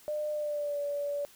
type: tone with pitch glide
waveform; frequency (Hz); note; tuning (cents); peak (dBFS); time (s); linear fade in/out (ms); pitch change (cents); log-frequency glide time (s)
sine; 602 to 575.1; D5 to D5; +43 to -36; -30; 0.08-1.25; 0; -79; 0.33-0.8
effects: white hiss -57 dBFS RMS until 1.35 s